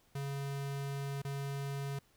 square tone with dropouts, 139.3 Hz, C#3, 9 cents sharp, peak -37 dBFS, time 0.15-1.99 s, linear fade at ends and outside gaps 5 ms, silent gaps 1.219-1.248 s, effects pink hiss -69 dBFS RMS until 2.16 s

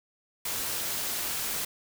white noise with amplitude modulation, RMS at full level -30 dBFS, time 0.45-1.65 s, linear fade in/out 5 ms, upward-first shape sine, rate 267 Hz, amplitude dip 40%, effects none

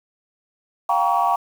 sine chord, G half-diminished seventh, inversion third, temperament just, 705.6 / 784 / 940.8 / 1128.9 Hz, F5 / G5 / Bb5 / Db6, +18 / 0 / +16 / +31 cents, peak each -21 dBFS, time 0.89-1.36 s, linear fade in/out 5 ms, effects tanh soft clip ceiling -8 dBFS + 7-bit

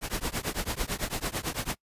pink noise with tremolo, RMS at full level -28 dBFS, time 0.01-1.76 s, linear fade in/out 50 ms, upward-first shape triangle, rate 9 Hz, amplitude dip 100%, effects noise-tail reverb RT60 0.1 s tail -24 dB re dry + resampled to 32000 Hz

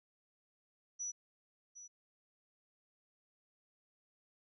sine tone with echo, 5900 Hz, F#8, 6 cents flat, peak -38 dBFS, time 0.99-1.12 s, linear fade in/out 20 ms, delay 760 ms, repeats 1, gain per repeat -12 dB, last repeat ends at 1.88 s, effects none

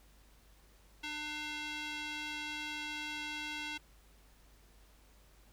square tone with band-pass filter, 300.4 Hz, D4, 39 cents sharp, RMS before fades -41 dBFS, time 1.03-3.78 s, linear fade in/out 10 ms, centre 2900 Hz, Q 1.6, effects added 50 Hz sine -61 dBFS peak until 5.52 s + pink hiss -66 dBFS RMS until 5.52 s

